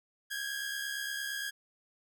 sawtooth tone pair together, 1592.5 / 1661.2 Hz, G6 / G#6, +27 / 0 cents, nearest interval minor second, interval 73 cents, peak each -36 / -33 dBFS, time 0.3-1.51 s, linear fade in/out 20 ms, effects none

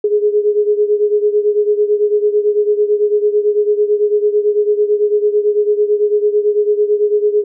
sine beating tone pair, 415.3 / 424.3 Hz, G#4 / G#4, 0 / +37 cents, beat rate 9 Hz, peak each -12 / -16 dBFS, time 0.04-7.44 s, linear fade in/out 5 ms, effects none

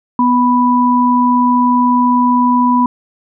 sine tone pair together, 246.9 / 987.6 Hz, B3 / B5, 0 / 0 cents, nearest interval 2 octaves, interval 2400 cents, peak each -11 dBFS, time 0.19-2.86 s, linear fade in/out 2 ms, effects none

